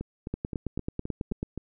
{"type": "two click trains", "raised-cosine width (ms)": 3, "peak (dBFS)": [-17, -21], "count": [11, 7], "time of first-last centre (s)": [[0.34, 1.429], [0.01, 1.577]], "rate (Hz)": [9.18, 3.83], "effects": []}